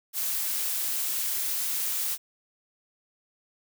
blue noise, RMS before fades -29 dBFS, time 0.13-2.18 s, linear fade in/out 50 ms, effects none

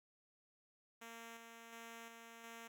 5% pulse tone with tremolo, 230 Hz, A#3, 23 cents flat, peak -40 dBFS, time 1.01-2.68 s, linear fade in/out 10 ms, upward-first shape square, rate 1.4 Hz, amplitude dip 35%, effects none

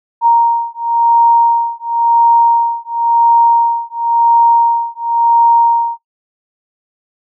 sine beating tone pair, 932.3 / 933.25 Hz, A#5 / A#5, 0 / +2 cents, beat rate 0.95 Hz, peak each -11 dBFS, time 0.21-5.98 s, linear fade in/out 50 ms, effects noise-tail reverb RT60 0.1 s tail -17 dB re dry

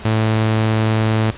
sawtooth tone, 110 Hz, A2, in tune, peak -10 dBFS, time 0.05-1.31 s, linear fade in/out 5 ms, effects pink hiss -35 dBFS RMS until 1.37 s + resampled to 8000 Hz

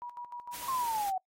sine tone with tremolo, 966 Hz, B5, 39 cents flat, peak -38 dBFS, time 0.02-0.68 s, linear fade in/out 0 ms, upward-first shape square, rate 6.6 Hz, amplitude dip 70%
white noise, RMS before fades -43 dBFS, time 0.52-1.11 s, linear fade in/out 20 ms
sine exponential sweep, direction down, 1084 to 736 Hz, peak -29 dBFS, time 0.68-1.18 s, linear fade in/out 5 ms
effects noise-tail reverb RT60 0.1 s tail -22 dB re dry + AAC 48 kbps

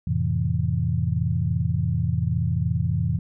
sine chord, F major seventh, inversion none, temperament equal, 87.31 / 110 / 130.81 / 164.81 Hz, F2 / A2 / C3 / E3, 0 / 0 / 0 / 0 cents, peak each -26 dBFS, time 0.07-3.19 s, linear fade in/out 5 ms, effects none

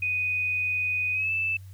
sine tone with pitch glide, 2489 to 2637 Hz, D#7 to E7, 0 to 0 cents, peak -24 dBFS, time 0.02-1.57 s, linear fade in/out 5 ms, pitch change +100 cents, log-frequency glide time 1.13-1.31 s, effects added 95 Hz sine -41 dBFS peak until 1.73 s + white hiss -61 dBFS RMS until 1.73 s

